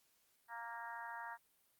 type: harmonic tone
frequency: 233.1 Hz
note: A#3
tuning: in tune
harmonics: 3 / 4 / 5 / 6 / 7 / 8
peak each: -54 / -47 / -55 / -54 / -51 / -54 dBFS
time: 0.48-1.38 s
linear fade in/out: 50 ms
effects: white hiss -75 dBFS RMS until 1.79 s + Opus 48 kbps